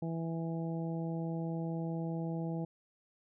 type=harmonic tone; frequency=164.81 Hz; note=E3; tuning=in tune; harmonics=1 / 2 / 3 / 4 / 5; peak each=-35 / -41 / -45 / -47 / -49 dBFS; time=0.02-2.65 s; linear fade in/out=5 ms; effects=none